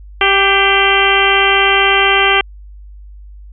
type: harmonic tone with a mistuned harmonic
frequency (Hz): 392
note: G4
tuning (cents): 0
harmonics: 1 / 2 / 3 / 4 / 5 / 6 / 7 / 8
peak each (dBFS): -17 / -17 / -17 / -17 / -17 / -17 / -17 / -17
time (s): 0.21-2.41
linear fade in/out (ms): 2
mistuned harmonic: 5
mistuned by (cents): +49
effects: added 50 Hz sine -32 dBFS peak until 3.52 s